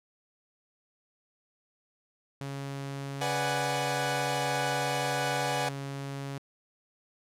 sawtooth tone, 138.59 Hz, C#3, in tune, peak -31 dBFS, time 2.41-6.38 s, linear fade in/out 0 ms
sawtooth chord, G# half-diminished seventh, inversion first, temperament equal, 493.9 / 587.3 / 740 / 830.6 Hz, B4 / D5 / F#5 / G#5, 0 / 0 / 0 / 0 cents, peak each -31 / -32 / -29 / -30 dBFS, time 3.21-5.69 s, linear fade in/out 5 ms
effects low-pass 11000 Hz 12 dB/octave

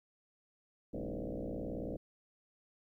sine tone with frequency modulation, 135.7 Hz, C#3, 36 cents flat, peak -37 dBFS, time 0.93-1.97 s, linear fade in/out 10 ms, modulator 58.4 Hz, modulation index 7.9, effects 13-bit

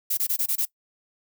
violet noise bursts, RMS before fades -24 dBFS, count 6, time 0.1-0.654 s, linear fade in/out 10 ms, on 74 ms, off 22 ms, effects noise-tail reverb RT60 0.1 s tail -21 dB re dry

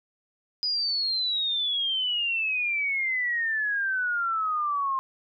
sine exponential sweep, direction down, 4978 to 1056 Hz, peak -24 dBFS, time 0.63-4.99 s, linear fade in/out 0 ms, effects none

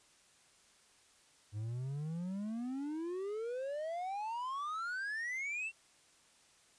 triangle exponential sweep, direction up, 101.7 to 2743 Hz, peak -35 dBFS, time 1.52-5.72 s, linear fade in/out 50 ms, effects white hiss -66 dBFS RMS until 6.78 s + resampled to 22050 Hz

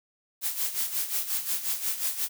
blue noise with tremolo, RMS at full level -27 dBFS, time 0.41-2.29 s, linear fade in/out 50 ms, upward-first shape sine, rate 5.6 Hz, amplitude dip 70%, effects none

